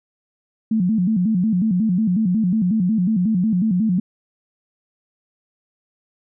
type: tone with vibrato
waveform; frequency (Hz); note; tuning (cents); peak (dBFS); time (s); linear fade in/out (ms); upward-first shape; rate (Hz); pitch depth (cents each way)
sine; 199.1; G3; +27; -15; 0.71-4; 5; square; 5.5; 180
effects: none